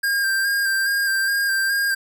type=tone with vibrato; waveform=square; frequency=1597 Hz; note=G6; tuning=32 cents sharp; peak=-19 dBFS; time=0.03-1.95 s; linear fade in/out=10 ms; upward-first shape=square; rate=2.4 Hz; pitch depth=21 cents each way; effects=none